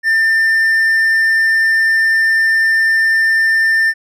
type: tone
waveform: triangle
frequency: 1794 Hz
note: A6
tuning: 33 cents sharp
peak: -8 dBFS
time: 0.03-3.94 s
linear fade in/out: 50 ms
effects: none